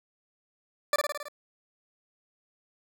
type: tone with echo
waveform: 20% pulse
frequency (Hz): 587.3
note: D5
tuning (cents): 0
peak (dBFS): -16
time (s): 0.93-0.96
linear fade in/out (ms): 2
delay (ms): 54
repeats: 6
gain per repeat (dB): -3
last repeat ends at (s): 1.284
effects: none